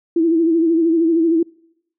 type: tone with vibrato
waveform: sine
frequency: 329.6 Hz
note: E4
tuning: in tune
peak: -12 dBFS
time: 0.16-1.43 s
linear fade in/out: 5 ms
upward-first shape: sine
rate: 13 Hz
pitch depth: 61 cents each way
effects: noise-tail reverb RT60 0.8 s tail -26 dB re dry